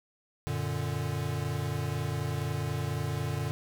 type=chord; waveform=square; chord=Gb augmented; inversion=none; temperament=equal; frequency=92.5 / 116.54 / 146.83 Hz; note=Gb2 / Bb2 / D3; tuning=0 / 0 / 0 cents; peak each=-37 / -35 / -34 dBFS; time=0.47-3.51 s; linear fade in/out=0 ms; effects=none